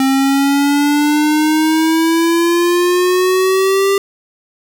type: exponential sweep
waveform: square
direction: up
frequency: 265.6 to 396.8 Hz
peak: -11 dBFS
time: 0-3.98 s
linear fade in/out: 2 ms
effects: none